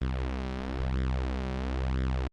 sawtooth tone with flanger, 64.9 Hz, C2, 13 cents flat, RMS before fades -30 dBFS, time 0.01-2.28 s, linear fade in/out 10 ms, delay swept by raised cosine 0.56 to 5.26 ms, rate 1 Hz, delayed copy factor +0.7, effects low-pass 4000 Hz 12 dB/octave + Opus 24 kbps

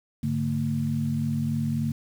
sine tone cluster, 102.7 / 146.1 / 226.6 Hz, G#2 / D3 / A#3, -19 / -9 / -49 cents, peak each -32 / -27 / -27 dBFS, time 0.23-1.92 s, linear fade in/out 5 ms, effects 8-bit

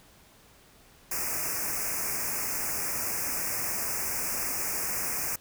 white band-stop noise, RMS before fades -31 dBFS, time 1.11-5.36 s, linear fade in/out 5 ms, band 2600 to 5000 Hz, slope 96 dB/octave, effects pink hiss -57 dBFS RMS until 5.4 s

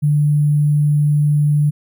sine tone with sample-and-hold, 147.9 Hz, D3, 13 cents sharp, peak -11 dBFS, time 0.02-1.71 s, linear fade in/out 20 ms, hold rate 11025 Hz, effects none

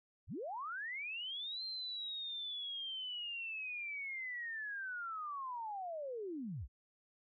sine linear two-way sweep, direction up then down, 41.72 to 4176 to 41.72 Hz, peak -40 dBFS, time 0.27-6.68 s, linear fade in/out 50 ms, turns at 1.64 s, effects none

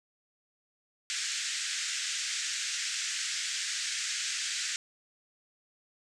white band-pass noise, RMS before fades -34 dBFS, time 1.1-4.76 s, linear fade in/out 0 ms, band 1500 to 7900 Hz, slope 48 dB/octave, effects none

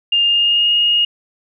sine tone with pitch glide, 2813 to 2859 Hz, F7 to F7, +12 to +40 cents, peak -11 dBFS, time 0.12-1.05 s, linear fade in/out 5 ms, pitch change +28 cents, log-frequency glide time 0.24-0.72 s, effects none

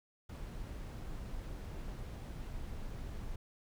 brown noise, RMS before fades -43 dBFS, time 0.29-3.36 s, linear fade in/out 5 ms, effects none

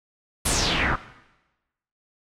pink noise with low-pass filter sweep, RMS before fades -23 dBFS, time 0.45-0.96 s, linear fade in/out 10 ms, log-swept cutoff 11000 to 1200 Hz, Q 3.7, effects noise-tail reverb RT60 1.0 s tail -17 dB re dry

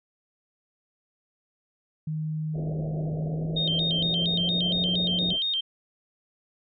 sine tone with pitch glide, 155.56 to 178.69 Hz, D#3 to F3, 0 to +40 cents, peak -27 dBFS, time 2.07-5.33 s, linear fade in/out 5 ms, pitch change +240 cents, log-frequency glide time 3.16-4.75 s
white low-pass noise, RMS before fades -37 dBFS, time 2.53-5.39 s, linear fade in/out 50 ms, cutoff 690 Hz, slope 96 dB/octave
sine tone with vibrato, 3411 Hz, G#7, 46 cents sharp, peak -24 dBFS, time 3.56-5.61 s, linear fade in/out 10 ms, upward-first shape square, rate 4.3 Hz, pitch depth 140 cents each way
effects none

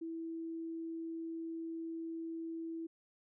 sine tone, 328.4 Hz, E4, 6 cents flat, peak -39 dBFS, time 0.01-2.87 s, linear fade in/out 10 ms, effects none

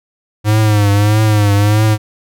square tone with vibrato, 104.8 Hz, G#2, 16 cents sharp, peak -9 dBFS, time 0.44-1.98 s, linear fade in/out 50 ms, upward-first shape triangle, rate 1.6 Hz, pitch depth 78 cents each way, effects none

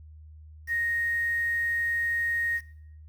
sine tone with quantisation, 1864.7 Hz, A#6, in tune, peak -25 dBFS, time 0.67-2.61 s, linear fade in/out 50 ms, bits 8, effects noise-tail reverb RT60 0.7 s tail -18 dB re dry + added 77 Hz sine -45 dBFS peak until 3.08 s

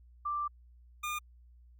sine / 25% pulse tone pair in turn, 1178 / 1211.1 Hz, D6 / D#6, +5 / -47 cents, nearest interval unison, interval 48 cents, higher second, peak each -31 / -30 dBFS, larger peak second, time 0.25-0.48 / 1.03-1.19 s, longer first, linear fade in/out 10 ms, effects added 60 Hz sine -55 dBFS peak until 1.79 s + Opus 48 kbps

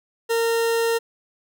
40% pulse tone, 460 Hz, A#4, 23 cents flat, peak -18 dBFS, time 0.29-0.99 s, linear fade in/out 20 ms, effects none

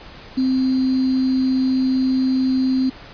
sine tone with sample-and-hold, 260.6 Hz, C4, 7 cents flat, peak -15 dBFS, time 0.37-2.9 s, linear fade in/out 10 ms, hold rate 4410 Hz, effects pink hiss -40 dBFS RMS until 3.13 s + resampled to 11025 Hz

